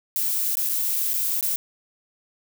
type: noise with dropouts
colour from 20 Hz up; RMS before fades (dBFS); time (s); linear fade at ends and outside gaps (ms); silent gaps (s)
violet; -24; 0.16-1.56; 0; 0.554-0.57 / 0.69-0.695 / 1.134-1.139 / 1.409-1.427
effects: none